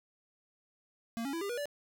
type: tone with pitch steps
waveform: square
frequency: 230 / 276.7 / 332.9 / 400.5 / 481.8 / 579.6 Hz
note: A#3 / C#4 / E4 / G4 / B4 / D5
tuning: -23 / -3 / +17 / +37 / -43 / -23 cents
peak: -35 dBFS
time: 1.17-1.656 s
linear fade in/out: 0 ms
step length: 81 ms
effects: none